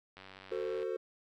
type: click train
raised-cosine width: 0.3 ms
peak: -34 dBFS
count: 64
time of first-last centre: 0.17-0.83 s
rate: 95.5 Hz
type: chord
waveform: triangle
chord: F# diminished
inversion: none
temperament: equal with one note detuned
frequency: 370 / 447.7 / 523.3 Hz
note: F#4 / A4 / C5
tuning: 0 / +30 / 0 cents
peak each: -36 / -35 / -38 dBFS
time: 0.51-0.97 s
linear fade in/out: 10 ms
effects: none